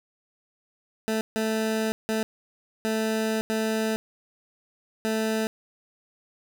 20% pulse tone bursts at uneven times, 220 Hz, A3, in tune, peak -19 dBFS, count 6, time 1.08-1.21 / 1.36-1.92 / 2.09-2.23 / 2.85-3.41 / 3.5-3.96 / 5.05-5.47 s, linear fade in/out 0 ms, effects none

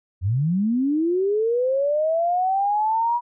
sine linear sweep, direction up, 83.5 to 970 Hz, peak -18 dBFS, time 0.21-3.21 s, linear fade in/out 50 ms, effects none

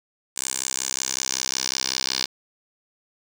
10% pulse tone with band-pass filter sweep, 65.41 Hz, C2, in tune, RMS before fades -27 dBFS, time 0.36-2.26 s, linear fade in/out 10 ms, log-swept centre 8000 to 4800 Hz, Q 3, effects none

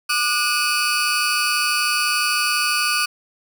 35% pulse tone cluster, 1199 / 1459 / 2550 / 4529 Hz, D6 / F#6 / D#7 / C#8, +36 / -25 / +42 / +36 cents, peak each -22 dBFS, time 0.09-3.06 s, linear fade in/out 10 ms, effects none

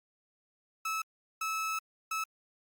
30% pulse tone bursts at uneven times, 1300 Hz, E6, 24 cents flat, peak -29 dBFS, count 3, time 0.85-1.02 / 1.41-1.79 / 2.11-2.24 s, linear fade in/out 5 ms, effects Opus 48 kbps

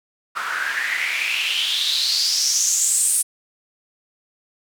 white noise with band-pass filter sweep, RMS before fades -21 dBFS, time 0.35-3.23 s, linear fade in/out 20 ms, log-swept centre 1300 to 9500 Hz, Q 6.2, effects none

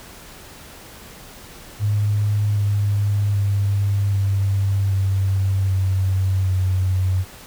sine tone with pitch steps, 103.83 / 101.99 / 100.18 / 98.4 / 96.65 / 94.94 / 93.25 Hz, G#2 / G#2 / G2 / G2 / G2 / F#2 / F#2, 0 / -31 / +38 / +7 / -24 / +45 / +14 cents, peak -16 dBFS, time 1.79-7.25 s, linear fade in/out 50 ms, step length 780 ms, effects pink hiss -41 dBFS RMS until 7.46 s

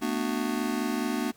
square chord, B minor seventh, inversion third, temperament just, 222.2 / 246.9 / 296.3 / 370.4 Hz, A3 / B3 / D4 / F#4, +17 / 0 / +15 / +2 cents, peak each -33 / -32 / -33 / -36 dBFS, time 0.01-1.32 s, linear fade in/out 20 ms, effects pink hiss -59 dBFS RMS until 1.36 s

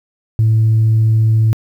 sine tone, 110.7 Hz, A2, 11 cents sharp, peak -7 dBFS, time 0.39-1.53 s, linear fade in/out 0 ms, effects tanh soft clip ceiling -6 dBFS + 8-bit

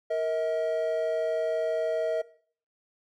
triangle tone pair together, 466.2 / 639.8 Hz, A#4 / D#5, 0 / +48 cents, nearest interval perfect fourth, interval 548 cents, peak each -28 / -25 dBFS, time 0.1-2.22 s, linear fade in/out 10 ms, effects noise-tail reverb RT60 0.5 s tail -18 dB re dry

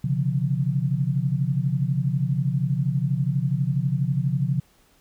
sine tone cluster, 130.8 / 143.1 / 175 Hz, C3 / D3 / F3, 0 / -45 / +4 cents, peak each -24 / -24 / -27 dBFS, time 0.04-4.6 s, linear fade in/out 5 ms, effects pink hiss -60 dBFS RMS until 5 s

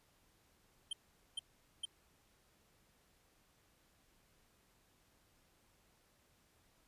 square tone bursts, 3136 Hz, G7, in tune, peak -38 dBFS, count 3, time 0.91-1.853 s, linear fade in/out 5 ms, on 21 ms, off 440 ms, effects pink hiss -72 dBFS RMS until 6.87 s + resampled to 32000 Hz

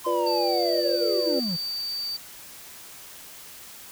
triangle linear sweep, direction down, 1046.5 to 153.7 Hz, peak -25 dBFS, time 0.04-1.57 s, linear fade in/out 20 ms
sine chord, B diminished, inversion second, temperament equal, 349.2 / 493.9 / 587.3 Hz, F4 / B4 / D5, 0 / 0 / 0 cents, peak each -27 dBFS, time 0.06-1.4 s, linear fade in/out 10 ms
triangle tone, 4615 Hz, D8, 31 cents flat, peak -27 dBFS, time 0.26-2.17 s, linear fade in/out 10 ms
effects white hiss -44 dBFS RMS until 3.91 s

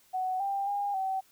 sine tone with pitch steps, 745 / 792 / 810 / 765 Hz, F#5 / G5 / G#5 / G5, +12 / +18 / -43 / -42 cents, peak -28 dBFS, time 0.13-1.21 s, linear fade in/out 20 ms, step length 270 ms, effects white hiss -63 dBFS RMS until 1.31 s

